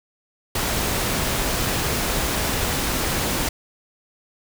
pink noise, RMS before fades -23 dBFS, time 0.55-3.49 s, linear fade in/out 5 ms, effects none

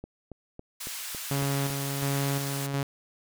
click train, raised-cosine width 2 ms, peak -27 dBFS, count 7, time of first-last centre 0.04-1.702 s, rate 3.61 Hz
white band-pass noise, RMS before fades -37 dBFS, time 0.8-2.67 s, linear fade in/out 10 ms, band 1100 to 16000 Hz, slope 12 dB/octave
sawtooth tone with tremolo, 139.3 Hz, C#3, 9 cents sharp, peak -22 dBFS, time 1.31-2.83 s, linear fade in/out 2 ms, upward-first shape square, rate 1.4 Hz, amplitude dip 40%
effects none

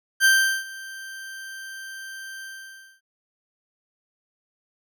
40% pulse tone with ADSR envelope, 1568 Hz, G6, in tune, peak -12 dBFS, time 0.2-3.01 s, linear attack 48 ms, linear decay 390 ms, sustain -22 dB, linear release 580 ms, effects none

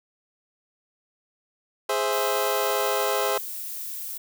25% pulse chord, Ab augmented, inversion none, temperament equal, 415.3 / 523.3 / 659.3 Hz, Ab4 / C5 / E5, 0 / 0 / 0 cents, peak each -23 / -23 / -25 dBFS, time 1.89-3.38 s, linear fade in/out 5 ms
violet noise, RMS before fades -34 dBFS, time 2.12-4.18 s, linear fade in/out 10 ms
effects none

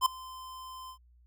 square tone with ADSR envelope, 1033 Hz, C6, 22 cents flat, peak -20 dBFS, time 0.01-0.98 s, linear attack 49 ms, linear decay 5 ms, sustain -23 dB, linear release 84 ms, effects added 60 Hz sine -58 dBFS peak until 1.26 s

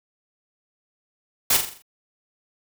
white noise with echo, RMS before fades -18 dBFS, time 1.5-1.57 s, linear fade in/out 5 ms, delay 42 ms, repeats 6, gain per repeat -6 dB, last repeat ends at 1.822 s, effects none

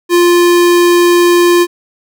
square tone, 349.2 Hz, F4, in tune, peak -6 dBFS, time 0.09-1.67 s, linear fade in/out 50 ms, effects none

